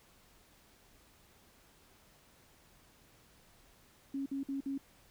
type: tone bursts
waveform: sine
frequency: 274.3 Hz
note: C#4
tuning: 18 cents flat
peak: -34 dBFS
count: 4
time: 4.14-4.779 s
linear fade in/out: 5 ms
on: 120 ms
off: 53 ms
effects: pink hiss -64 dBFS RMS until 5.1 s